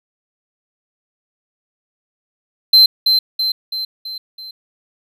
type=tone with echo; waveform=triangle; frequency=4100 Hz; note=C8; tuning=36 cents flat; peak=-4 dBFS; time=2.73-2.86 s; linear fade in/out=5 ms; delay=330 ms; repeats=5; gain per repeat=-5 dB; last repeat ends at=4.51 s; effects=none